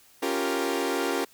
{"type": "chord", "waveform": "sawtooth", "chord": "G half-diminished seventh", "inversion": "second", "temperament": "equal", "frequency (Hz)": [277.2, 349.2, 392, 466.2], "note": ["Db4", "F4", "G4", "Bb4"], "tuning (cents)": [0, 0, 0, 0], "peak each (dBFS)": -27, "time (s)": [0.22, 1.25], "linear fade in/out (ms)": 10, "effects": ["white hiss -57 dBFS RMS until 1.33 s"]}